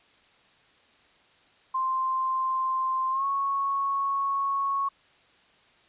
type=tone with pitch glide; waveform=sine; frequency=1046.5 to 1104.3 Hz; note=C6 to C#6; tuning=0 to -7 cents; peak=-24 dBFS; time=1.74-4.89 s; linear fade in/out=10 ms; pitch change=+93 cents; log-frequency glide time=3.11-3.25 s; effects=white hiss -60 dBFS RMS until 5.88 s + resampled to 8000 Hz